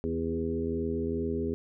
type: harmonic tone with a mistuned harmonic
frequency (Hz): 82.41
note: E2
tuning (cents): 0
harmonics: 1 / 2 / 3 / 4 / 5 / 6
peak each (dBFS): -36 / -39 / -33 / -38 / -32 / -43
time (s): 0.04-1.54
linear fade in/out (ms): 0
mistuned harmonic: 5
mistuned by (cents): -20
effects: none